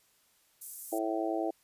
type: high-pass noise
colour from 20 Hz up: pink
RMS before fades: -43 dBFS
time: 0.61-0.99 s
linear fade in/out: 10 ms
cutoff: 8600 Hz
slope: 24 dB/octave
type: harmonic tone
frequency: 110 Hz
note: A2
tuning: in tune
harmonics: 3 / 4 / 5 / 6 / 7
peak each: -33 / -39 / -39 / -35 / -37 dBFS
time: 0.92-1.51 s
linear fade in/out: 10 ms
effects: white hiss -68 dBFS RMS until 1.63 s + resampled to 32000 Hz